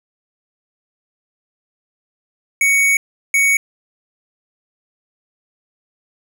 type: tone bursts at uneven times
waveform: square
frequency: 2232 Hz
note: C#7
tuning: 11 cents sharp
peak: -12 dBFS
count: 2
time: 2.61-2.97 / 3.34-3.57 s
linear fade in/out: 2 ms
effects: none